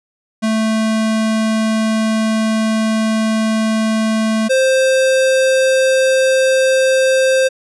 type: tone pair in turn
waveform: square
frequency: 220 / 525.4 Hz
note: A3 / C5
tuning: 0 / +7 cents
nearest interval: octave + minor third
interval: 1507 cents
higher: second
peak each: -14 / -11 dBFS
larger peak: second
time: 0.42-4.49 / 4.49-7.49 s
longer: first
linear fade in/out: 20 ms
effects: resampled to 24000 Hz